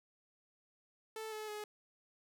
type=tone with pitch steps; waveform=sawtooth; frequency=439.5 / 430.2 / 421.1 Hz; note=A4 / A4 / G#4; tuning=-2 / -39 / +24 cents; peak=-38 dBFS; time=1.16-1.64 s; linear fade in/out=2 ms; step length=160 ms; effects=none